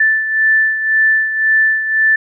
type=beating tone pair; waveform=sine; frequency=1760 / 1761.9 Hz; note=A6 / A6; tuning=0 / +2 cents; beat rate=1.9 Hz; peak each=-11 / -18 dBFS; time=0-2.16 s; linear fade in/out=5 ms; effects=none